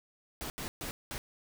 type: noise bursts at uneven times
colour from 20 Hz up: pink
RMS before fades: -39 dBFS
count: 4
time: 0.41-0.5 / 0.58-0.68 / 0.81-0.91 / 1.11-1.18 s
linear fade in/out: 0 ms
effects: none